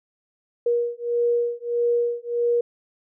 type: beating tone pair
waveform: sine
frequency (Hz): 475.1 / 476.7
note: A#4 / A#4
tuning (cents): +33 / +39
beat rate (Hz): 1.6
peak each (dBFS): -23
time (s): 0.66-2.61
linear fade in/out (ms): 5
effects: none